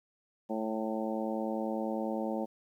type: harmonic tone with a mistuned harmonic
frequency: 110 Hz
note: A2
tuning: in tune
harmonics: 2 / 3 / 4 / 5 / 6 / 7 / 8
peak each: -35 / -38 / -42 / -37 / -44 / -41 / -44 dBFS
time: 0.49-2.46 s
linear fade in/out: 20 ms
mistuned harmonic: 8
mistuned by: +30 cents
effects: 11-bit